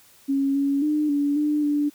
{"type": "tone with pitch steps", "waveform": "sine", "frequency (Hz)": [274.9, 279.3, 301.5, 286.8, 298.3, 292.5], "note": ["C#4", "C#4", "D4", "D4", "D4", "D4"], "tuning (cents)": [-14, 13, 46, -41, 27, -7], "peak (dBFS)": -19, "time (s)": [0.28, 1.9], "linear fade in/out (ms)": 20, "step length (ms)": 270, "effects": ["white hiss -54 dBFS RMS until 1.94 s"]}